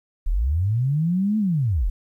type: linear two-way sweep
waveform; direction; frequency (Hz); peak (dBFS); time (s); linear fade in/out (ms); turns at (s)
sine; up then down; 31.15 to 220 to 31.15; -18; 0.26-1.9; 10; 1.38
effects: 10-bit